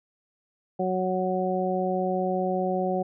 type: harmonic tone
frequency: 185 Hz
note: F#3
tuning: in tune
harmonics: 1 / 2 / 3 / 4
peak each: -29 / -29 / -29 / -29 dBFS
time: 0.79-3.03 s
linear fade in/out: 10 ms
effects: none